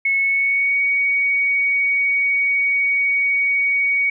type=tone with pitch glide; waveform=sine; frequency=2195 to 2244 Hz; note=C#7 to C#7; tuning=-18 to +21 cents; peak=-15 dBFS; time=0.05-4.1 s; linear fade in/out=5 ms; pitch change=+39 cents; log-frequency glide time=0.15-0.79 s; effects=none